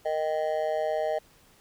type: tone with amplitude modulation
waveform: triangle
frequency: 622.3 Hz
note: D#5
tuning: in tune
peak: -19 dBFS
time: 0.05-1.19 s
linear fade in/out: 10 ms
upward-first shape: sine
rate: 158 Hz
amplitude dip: 100%
effects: pink hiss -59 dBFS RMS until 1.6 s